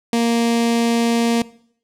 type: tone with notch filter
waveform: sawtooth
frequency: 233.1 Hz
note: A#3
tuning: in tune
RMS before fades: -17 dBFS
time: 0.13-1.42 s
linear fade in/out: 2 ms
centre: 1400 Hz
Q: 1.6
effects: noise-tail reverb RT60 0.6 s tail -20 dB re dry + low-pass 10000 Hz 12 dB/octave